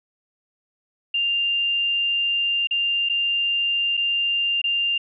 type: tone with dropouts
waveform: sine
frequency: 2794 Hz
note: F7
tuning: in tune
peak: -19 dBFS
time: 1.14-4.98 s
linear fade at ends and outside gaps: 5 ms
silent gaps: 2.672-2.709 / 3.089-3.096 / 3.97-3.974 / 4.617-4.64 s
effects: none